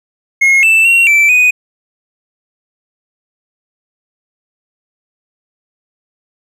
triangle tone with pitch steps, 2159 / 2652 / 2739 / 2329 / 2488 Hz, C#7 / E7 / F7 / D7 / D#7, -46 / +10 / -34 / -15 / -1 cents, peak -4 dBFS, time 0.41-1.51 s, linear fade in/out 10 ms, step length 220 ms, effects none

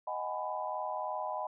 sine chord, G# minor seventh, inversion second, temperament just, 623 / 747.5 / 830.6 / 996.7 Hz, D#5 / F#5 / G#5 / B5, +2 / +17 / 0 / +16 cents, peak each -39 / -40 / -40 / -38 dBFS, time 0.07-1.47 s, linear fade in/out 5 ms, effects none

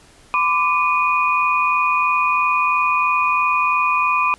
sine tone cluster, 1011 / 1174 / 2469 Hz, B5 / D6 / D#7, +40 / -1 / -14 cents, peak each -19 dBFS, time 0.34-4.34 s, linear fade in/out 0 ms, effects pink hiss -49 dBFS RMS until 4.38 s + resampled to 24000 Hz

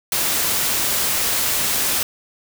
white noise, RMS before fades -20 dBFS, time 0.12-2.03 s, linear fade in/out 2 ms, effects none

